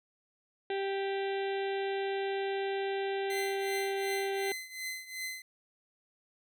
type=harmonic tone; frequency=392 Hz; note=G4; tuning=in tune; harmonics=1 / 2 / 4 / 5 / 6 / 7 / 8 / 9 / 10; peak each=-32 / -38 / -44 / -46 / -48 / -49 / -50 / -51 / -52 dBFS; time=0.7-4.52 s; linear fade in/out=2 ms
type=tone with tremolo; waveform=sawtooth; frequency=2047 Hz; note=C7; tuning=38 cents flat; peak=-31 dBFS; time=3.3-5.42 s; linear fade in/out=2 ms; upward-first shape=triangle; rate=2.7 Hz; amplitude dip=85%
effects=none